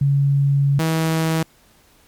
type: tone pair in turn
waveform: sine / sawtooth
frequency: 140 / 161.18 Hz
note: C#3 / E3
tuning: +18 / -39 cents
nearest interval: major second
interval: 243 cents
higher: second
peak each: -13 dBFS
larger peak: neither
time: 0.01-0.79 / 0.79-1.43 s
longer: first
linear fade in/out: 5 ms
effects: pink hiss -54 dBFS RMS until 2.07 s + MP3 96 kbps